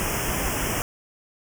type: band-stop noise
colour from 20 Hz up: pink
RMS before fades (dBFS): -26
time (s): 0-0.82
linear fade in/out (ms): 0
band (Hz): 3200 to 5200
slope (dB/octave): 96
effects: none